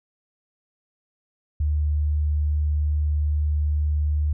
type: tone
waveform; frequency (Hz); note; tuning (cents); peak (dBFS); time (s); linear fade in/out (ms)
sine; 74.8; D2; +32; -19; 1.6-4.33; 5
effects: none